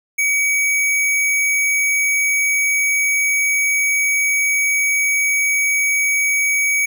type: tone with sample-and-hold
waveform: sine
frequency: 2272 Hz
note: C#7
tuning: 42 cents sharp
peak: -14 dBFS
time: 0.18-6.86 s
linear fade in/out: 10 ms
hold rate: 8820 Hz
effects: none